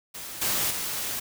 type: noise with level steps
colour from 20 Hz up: white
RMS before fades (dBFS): -38 / -26 / -31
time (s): 0.14-1.2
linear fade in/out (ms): 10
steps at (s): 0.41 / 0.7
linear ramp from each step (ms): 10
effects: none